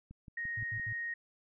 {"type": "click train", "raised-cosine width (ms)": 5, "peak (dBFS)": -37, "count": 5, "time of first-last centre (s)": [0.11, 0.797], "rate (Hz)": 5.82}
{"type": "tone", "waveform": "sine", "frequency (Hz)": 1868, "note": "A#6", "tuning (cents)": 3, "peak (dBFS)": -35, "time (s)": [0.37, 1.14], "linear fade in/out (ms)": 5}
{"type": "tone bursts", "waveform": "sine", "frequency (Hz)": 110, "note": "A2", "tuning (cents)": 0, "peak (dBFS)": -39, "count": 3, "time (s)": [0.57, 0.93], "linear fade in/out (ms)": 5, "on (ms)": 66, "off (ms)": 81}
{"effects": []}